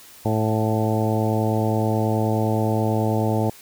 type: harmonic tone with a mistuned harmonic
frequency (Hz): 109.4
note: A2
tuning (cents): -9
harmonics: 1 / 2 / 3 / 4 / 5 / 6 / 7 / 8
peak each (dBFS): -22 / -25 / -27 / -28 / -29 / -30 / -30 / -31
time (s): 0.25-3.5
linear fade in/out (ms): 5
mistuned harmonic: 7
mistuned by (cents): -21
effects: white hiss -46 dBFS RMS until 3.61 s